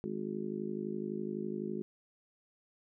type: harmonic tone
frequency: 51.91 Hz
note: G#1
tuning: in tune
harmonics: 3 / 4 / 5 / 6 / 7 / 8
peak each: -47 / -39 / -46 / -47 / -39 / -44 dBFS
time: 0.04-1.82 s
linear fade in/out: 0 ms
effects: none